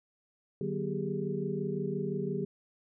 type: tone cluster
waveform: sine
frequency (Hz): 150.9 / 188.7 / 241.6 / 391.1 / 416.9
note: D3 / F#3 / B3 / G4 / G#4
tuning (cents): +47 / +34 / -38 / -4 / +7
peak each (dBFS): -37 / -36 / -40 / -36 / -38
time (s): 0.61-2.45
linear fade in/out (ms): 2
effects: none